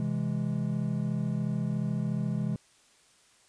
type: chord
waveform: triangle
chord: C augmented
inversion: none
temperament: equal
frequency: 130.81 / 164.81 / 207.7 Hz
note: C3 / E3 / G#3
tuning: 0 / 0 / 0 cents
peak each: -30 dBFS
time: 0-2.56 s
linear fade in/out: 2 ms
effects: white hiss -62 dBFS RMS until 3.48 s + resampled to 22050 Hz